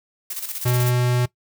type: noise with tremolo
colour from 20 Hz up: blue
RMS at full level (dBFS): -28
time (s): 0.3-0.91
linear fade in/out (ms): 5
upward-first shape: square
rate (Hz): 16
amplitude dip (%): 60
type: tone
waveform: square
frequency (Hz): 123.47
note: B2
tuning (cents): 0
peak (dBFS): -18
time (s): 0.65-1.26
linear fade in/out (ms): 10
effects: noise-tail reverb RT60 0.1 s tail -19 dB re dry